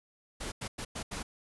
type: noise bursts at uneven times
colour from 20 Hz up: pink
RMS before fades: -38 dBFS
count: 5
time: 0.4-0.52 / 0.61-0.68 / 0.78-0.85 / 0.95-1.03 / 1.11-1.23 s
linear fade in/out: 10 ms
effects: resampled to 24000 Hz